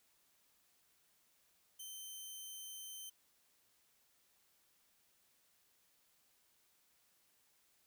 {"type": "tone", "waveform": "10% pulse", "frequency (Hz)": 3095, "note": "G7", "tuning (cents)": -23, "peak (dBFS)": -39, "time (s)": [1.79, 3.1], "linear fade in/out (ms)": 10, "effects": ["white hiss -74 dBFS RMS until 7.86 s"]}